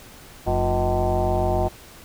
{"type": "tone with frequency modulation", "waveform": "sine", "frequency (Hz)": 358.4, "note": "F4", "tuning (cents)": 45, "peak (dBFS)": -18, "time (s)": [0.46, 1.69], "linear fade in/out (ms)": 20, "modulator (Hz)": 134, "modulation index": 3.5, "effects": ["pink hiss -45 dBFS RMS until 2.04 s"]}